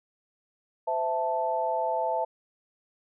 sine chord, A minor, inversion first, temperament equal with one note detuned, 513.1 / 659.3 / 880 Hz, C5 / E5 / A5, -34 / 0 / 0 cents, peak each -32 / -29 / -28 dBFS, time 0.87-2.25 s, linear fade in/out 10 ms, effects none

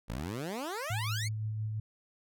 15% pulse exponential sweep, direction up, 49.95 to 2310 Hz, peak -29 dBFS, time 0.08-1.29 s, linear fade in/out 20 ms
sine tone with tremolo, 108.2 Hz, A2, 29 cents flat, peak -31 dBFS, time 0.9-1.8 s, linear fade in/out 5 ms, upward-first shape sine, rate 5.8 Hz, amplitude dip 25%
effects none

